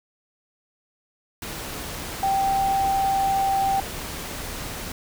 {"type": "tone in noise", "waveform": "sine", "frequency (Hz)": 781, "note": "G5", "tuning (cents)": -7, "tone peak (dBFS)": -19, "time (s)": [2.23, 3.8], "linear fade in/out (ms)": 2, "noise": "pink", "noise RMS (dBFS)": -33, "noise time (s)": [1.42, 4.92], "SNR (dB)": 11, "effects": []}